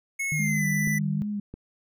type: tone with pitch glide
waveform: square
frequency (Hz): 2189 to 1984.3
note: C#7 to B6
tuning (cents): -22 to +8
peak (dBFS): -27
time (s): 0.19-0.99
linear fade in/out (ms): 10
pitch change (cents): -170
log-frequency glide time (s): 0.31-0.66
type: tone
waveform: sine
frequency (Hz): 152.7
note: D#3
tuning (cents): -32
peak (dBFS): -26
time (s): 0.32-1.22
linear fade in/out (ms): 0
type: tone with vibrato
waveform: sine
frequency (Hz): 201.9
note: G#3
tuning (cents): -49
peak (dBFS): -27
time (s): 0.39-1.4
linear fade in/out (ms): 5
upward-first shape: sine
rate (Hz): 2.5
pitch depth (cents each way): 57
type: clicks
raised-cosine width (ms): 3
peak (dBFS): -25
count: 2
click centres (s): 0.874 / 1.54
effects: none